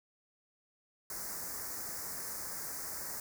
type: band-stop noise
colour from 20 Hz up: white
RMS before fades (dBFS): -41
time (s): 1.1-3.2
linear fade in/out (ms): 2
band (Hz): 2000 to 4900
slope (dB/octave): 48
effects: none